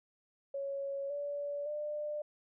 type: tone with pitch steps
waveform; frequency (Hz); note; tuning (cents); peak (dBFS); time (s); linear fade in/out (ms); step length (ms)
sine; 554.4 / 575.3 / 596.9; C#5 / D5 / D5; 0 / -36 / +28; -35; 0.54-2.22; 5; 560
effects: none